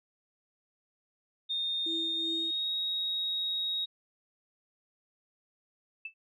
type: tone with pitch glide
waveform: sine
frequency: 3664 to 3778 Hz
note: A#7 to A#7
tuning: -31 to +22 cents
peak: -29 dBFS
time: 1.49-3.86 s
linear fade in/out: 20 ms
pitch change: +53 cents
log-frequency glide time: 2.13-2.73 s
type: tone with tremolo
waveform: sine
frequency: 329.7 Hz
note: E4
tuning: in tune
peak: -34 dBFS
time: 1.86-2.51 s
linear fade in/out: 5 ms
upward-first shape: triangle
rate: 2.7 Hz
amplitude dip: 70%
type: tone with exponential decay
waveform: sine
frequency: 2637 Hz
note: E7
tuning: in tune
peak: -33 dBFS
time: 6.05-6.14 s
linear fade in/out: 5 ms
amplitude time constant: 19 ms
effects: tanh soft clip ceiling -22 dBFS